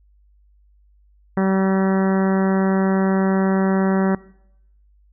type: harmonic tone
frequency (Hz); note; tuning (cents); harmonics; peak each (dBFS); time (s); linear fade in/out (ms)
191.6; G3; -39; 1 / 2 / 3 / 4 / 5 / 6 / 7 / 8 / 9 / 10; -17 / -23 / -27 / -29 / -31 / -33 / -34 / -35 / -36 / -37; 1.37-4.15; 2
effects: noise-tail reverb RT60 0.8 s tail -22 dB re dry + added 50 Hz sine -52 dBFS peak until 5.12 s